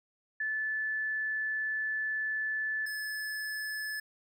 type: tone pair in turn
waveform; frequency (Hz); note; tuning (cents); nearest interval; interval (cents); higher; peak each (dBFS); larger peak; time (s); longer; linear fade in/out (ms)
sine / square; 1741 / 1727; A6 / A6; -19 / -33; unison; 14; first; -30 / -35; first; 0.4-2.86 / 2.86-4; first; 5
effects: none